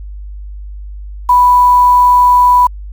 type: tone with quantisation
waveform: sine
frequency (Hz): 987.8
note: B5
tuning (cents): 0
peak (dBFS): -4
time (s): 1.29-2.67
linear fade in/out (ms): 5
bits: 5
effects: added 50 Hz sine -24 dBFS peak until 2.92 s